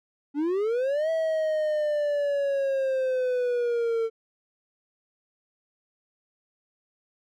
triangle linear two-way sweep, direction up then down, 277.2 to 651 to 448.4 Hz, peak -21 dBFS, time 0.34-4.1 s, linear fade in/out 50 ms, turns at 1.1 s, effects none

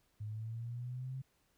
sine linear sweep, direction up, 104.5 to 133.5 Hz, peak -39 dBFS, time 0.2-1.22 s, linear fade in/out 10 ms, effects pink hiss -75 dBFS RMS until 1.57 s

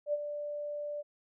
sine tone with ADSR envelope, 588 Hz, D5, 2 cents sharp, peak -26 dBFS, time 0.06-1.03 s, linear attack 73 ms, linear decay 34 ms, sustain -9 dB, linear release 29 ms, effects none

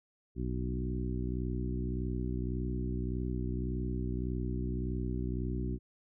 harmonic tone with a mistuned harmonic, 61.74 Hz, B1, in tune, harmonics 1 / 2 / 3 / 4 / 5 / 6, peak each -35 / -38 / -40 / -41 / -42 / -43 dBFS, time 0.35-5.79 s, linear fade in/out 50 ms, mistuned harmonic 1, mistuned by -29 cents, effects none

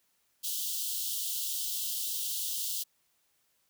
white high-pass noise, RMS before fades -34 dBFS, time 0.43-2.84 s, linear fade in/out 20 ms, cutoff 2900 Hz, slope 96 dB/octave, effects white hiss -73 dBFS RMS until 3.69 s

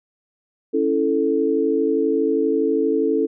sine chord, A major, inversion first, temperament equal, 277.2 / 329.6 / 440 Hz, C#4 / E4 / A4, 0 / 0 / 0 cents, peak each -22 / -22 / -19 dBFS, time 0.73-3.27 s, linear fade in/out 20 ms, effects none

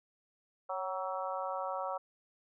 harmonic tone with a mistuned harmonic, 188.6 Hz, F#3, 33 cents sharp, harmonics 3 / 4 / 5 / 6 / 7, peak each -39 / -40 / -41 / -42 / -42 dBFS, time 0.69-1.98 s, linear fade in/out 10 ms, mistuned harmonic 3, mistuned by -33 cents, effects none

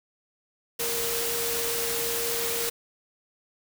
sine tone in noise, 466.2 Hz, A#4, in tune, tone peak -32 dBFS, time 0.79-2.7 s, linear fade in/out 10 ms, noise white, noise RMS -29 dBFS, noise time 0.79-2.7 s, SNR -6 dB, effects none

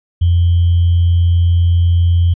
sine tone with sample-and-hold, 86.1 Hz, F2, 24 cents flat, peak -8 dBFS, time 0.21-2.34 s, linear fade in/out 10 ms, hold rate 3150 Hz, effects resampled to 11025 Hz

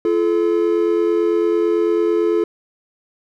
triangle tone pair together, 342.2 / 431.2 Hz, F4 / A4, -35 / -35 cents, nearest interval major third, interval 400 cents, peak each -15 dBFS, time 0.05-2.44 s, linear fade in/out 2 ms, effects none

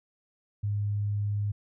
sine tone, 102.9 Hz, G#2, 16 cents flat, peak -26 dBFS, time 0.63-1.52 s, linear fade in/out 10 ms, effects none

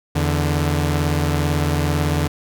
sawtooth tone pair together, 82.41 / 146.84 Hz, E2 / D3, 0 / 0 cents, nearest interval minor seventh, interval 1000 cents, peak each -16 dBFS, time 0.15-2.28 s, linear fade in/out 10 ms, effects none

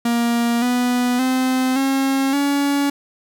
45% pulse tone with pitch steps, 235.6 / 246.6 / 258.1 / 270.2 / 282.8 Hz, A#3 / B3 / C4 / C#4 / C#4, +19 / -2 / -23 / -44 / +35 cents, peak -16 dBFS, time 0.05-2.9 s, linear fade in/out 5 ms, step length 570 ms, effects none

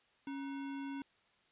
sine tone with sample-and-hold, 276.2 Hz, C#4, 6 cents flat, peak -39 dBFS, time 0.27-1.02 s, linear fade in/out 2 ms, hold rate 1225 Hz, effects white hiss -71 dBFS RMS until 1.51 s + resampled to 8000 Hz

